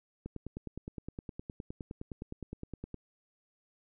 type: click train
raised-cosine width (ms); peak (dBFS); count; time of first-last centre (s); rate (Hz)
3; -27; 27; 0.26-2.943; 9.69
effects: none